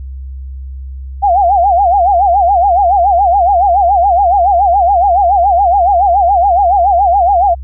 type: tone with vibrato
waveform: sine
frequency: 747 Hz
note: F#5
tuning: 16 cents sharp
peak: -6 dBFS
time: 1.22-7.55 s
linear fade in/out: 20 ms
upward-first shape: sine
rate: 7.1 Hz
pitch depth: 170 cents each way
effects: added 66 Hz sine -22 dBFS peak until 7.63 s